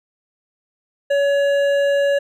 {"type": "tone with hard clipping", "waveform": "triangle", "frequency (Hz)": 564, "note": "C#5", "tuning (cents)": 30, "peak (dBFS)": -16, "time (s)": [1.1, 2.19], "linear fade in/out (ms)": 10, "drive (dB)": 13, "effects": []}